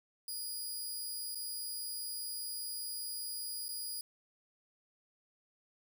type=tone with dropouts; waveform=15% pulse; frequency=4895 Hz; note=D#8; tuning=29 cents flat; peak=-32 dBFS; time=0.28-4.01 s; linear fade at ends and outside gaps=2 ms; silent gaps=1.348-1.354 / 3.683-3.689 s; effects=none